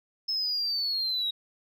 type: linear sweep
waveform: sine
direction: down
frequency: 5230 to 3799 Hz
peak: -25 dBFS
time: 0.28-1.31 s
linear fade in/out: 10 ms
effects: tanh soft clip ceiling -23 dBFS